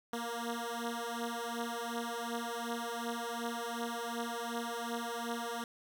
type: beating tone pair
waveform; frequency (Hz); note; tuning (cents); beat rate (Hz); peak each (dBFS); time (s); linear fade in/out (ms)
10% pulse; 233.1 / 235.8; A#3 / A#3; 0 / +20; 2.7; -31; 0.13-5.64; 2
effects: none